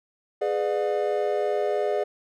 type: chord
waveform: triangle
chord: G# diminished seventh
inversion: none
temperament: just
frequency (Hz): 415.3 / 498.4 / 598 / 717.6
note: G#4 / B4 / D5 / F5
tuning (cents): 0 / +16 / +31 / +47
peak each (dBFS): -24 / -29 / -25 / -29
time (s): 0.41-2.04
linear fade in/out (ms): 10
effects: none